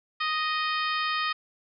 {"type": "harmonic tone with a mistuned harmonic", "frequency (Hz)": 622.3, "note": "D#5", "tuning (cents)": 0, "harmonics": [2, 3, 4, 5, 6, 7, 8], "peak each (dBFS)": [-28, -32, -34, -36, -38, -39, -40], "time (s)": [0.2, 1.33], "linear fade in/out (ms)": 10, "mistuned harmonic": 6, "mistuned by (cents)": -16, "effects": []}